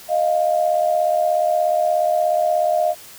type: tone pair together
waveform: sine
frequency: 621.2 / 698 Hz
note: D#5 / F5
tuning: -3 / -1 cents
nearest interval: major second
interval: 202 cents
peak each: -18 dBFS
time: 0.08-2.95 s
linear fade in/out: 50 ms
effects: white hiss -41 dBFS RMS until 3.18 s